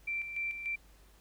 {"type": "tone with tremolo", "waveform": "sine", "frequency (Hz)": 2349, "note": "D7", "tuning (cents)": 0, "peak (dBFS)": -32, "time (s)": [0.07, 0.76], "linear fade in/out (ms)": 10, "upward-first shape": "square", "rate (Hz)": 3.4, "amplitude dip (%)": 55, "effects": ["added 50 Hz sine -59 dBFS peak until 1.2 s", "pink hiss -64 dBFS RMS until 1.2 s"]}